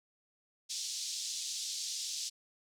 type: band-pass noise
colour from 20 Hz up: white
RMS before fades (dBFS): -39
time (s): 0.69-2.3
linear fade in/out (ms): 20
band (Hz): 3800 to 6900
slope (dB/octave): 24
effects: none